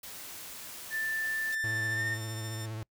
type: noise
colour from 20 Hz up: white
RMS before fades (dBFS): -44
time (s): 0.03-1.55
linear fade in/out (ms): 5
type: tone with pitch glide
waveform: sine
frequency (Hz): 1769 to 1818.7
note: A6 to A#6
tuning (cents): +9 to -43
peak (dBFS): -30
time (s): 0.9-2.18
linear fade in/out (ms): 50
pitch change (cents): +48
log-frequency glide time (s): 1.91-2.05
type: tone with tremolo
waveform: 10% pulse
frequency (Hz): 1800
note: A6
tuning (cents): +39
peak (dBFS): -32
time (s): 1.52-2.66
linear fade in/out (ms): 5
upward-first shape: sine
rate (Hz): 13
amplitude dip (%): 30
type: tone with vibrato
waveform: 45% pulse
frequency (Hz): 110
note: A2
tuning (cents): 0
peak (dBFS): -36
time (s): 1.64-2.83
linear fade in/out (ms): 0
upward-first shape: sine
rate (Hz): 15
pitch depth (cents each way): 43
effects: noise-tail reverb RT60 0.1 s tail -25 dB re dry